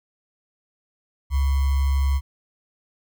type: tone with sample-and-hold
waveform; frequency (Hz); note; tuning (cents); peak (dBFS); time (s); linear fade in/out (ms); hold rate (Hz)
sine; 68.7; C#2; -15; -17; 1.3-2.21; 50; 1050
effects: none